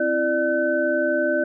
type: tone cluster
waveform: sine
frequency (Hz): 261.8 / 333.4 / 595 / 1520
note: C4 / E4 / D5 / F#6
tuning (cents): +1 / +20 / +22 / +46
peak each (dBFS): -28 / -25 / -21 / -25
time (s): 0-1.44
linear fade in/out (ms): 5
effects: none